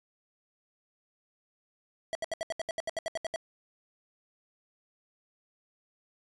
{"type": "tone bursts", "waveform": "square", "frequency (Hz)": 653, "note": "E5", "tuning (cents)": -17, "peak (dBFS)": -31, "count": 14, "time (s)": [2.13, 3.36], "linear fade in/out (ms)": 0, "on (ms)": 21, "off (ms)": 72, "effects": ["resampled to 22050 Hz"]}